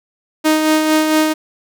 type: tone with tremolo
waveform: sawtooth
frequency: 311.1 Hz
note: D#4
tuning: in tune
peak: -6 dBFS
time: 0.44-1.34 s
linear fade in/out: 20 ms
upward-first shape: sine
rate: 4.4 Hz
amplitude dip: 40%
effects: none